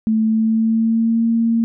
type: tone with pitch glide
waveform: sine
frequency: 220 to 229.3 Hz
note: A3 to A#3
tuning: 0 to -28 cents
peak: -13 dBFS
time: 0.07-1.64 s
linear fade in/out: 0 ms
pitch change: +72 cents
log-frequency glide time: 0.25-1.25 s
effects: none